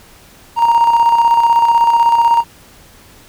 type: tone with tremolo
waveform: triangle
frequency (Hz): 932.3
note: A#5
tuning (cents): 0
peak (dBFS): -3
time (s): 0.56-2.44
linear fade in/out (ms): 50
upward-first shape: square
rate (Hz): 16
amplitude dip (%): 50
effects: tanh soft clip ceiling -2 dBFS + pink hiss -43 dBFS RMS until 3.28 s